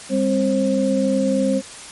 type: tone cluster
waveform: sine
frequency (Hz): 199.9 / 263.2 / 533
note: G3 / C4 / C5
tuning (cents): +34 / +10 / +32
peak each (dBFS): -20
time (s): 0.09-1.62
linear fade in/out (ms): 50
effects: white hiss -37 dBFS RMS until 1.91 s + MP3 48 kbps